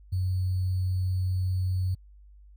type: tone with sample-and-hold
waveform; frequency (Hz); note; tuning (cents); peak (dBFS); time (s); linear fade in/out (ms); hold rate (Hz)
sine; 92.5; F#2; 0; -24; 0.12-1.95; 10; 4410
effects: added 50 Hz sine -49 dBFS peak until 2.56 s